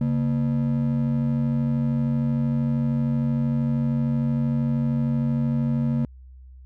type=ring-modulated tone; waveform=triangle; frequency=185.7 Hz; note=F#3; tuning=7 cents sharp; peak=-15 dBFS; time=0.01-6.05 s; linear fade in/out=2 ms; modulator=46.5 Hz; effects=added 64 Hz sine -42 dBFS peak until 6.65 s